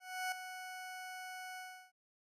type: tone with ADSR envelope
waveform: 20% pulse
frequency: 740 Hz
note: F#5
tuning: in tune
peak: -30 dBFS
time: 0-1.92 s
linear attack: 320 ms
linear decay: 3 ms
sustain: -10 dB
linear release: 340 ms
effects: resampled to 32000 Hz